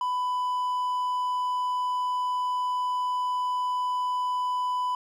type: tone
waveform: triangle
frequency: 997 Hz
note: B5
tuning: 16 cents sharp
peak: -23 dBFS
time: 0.01-4.95 s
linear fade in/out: 2 ms
effects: none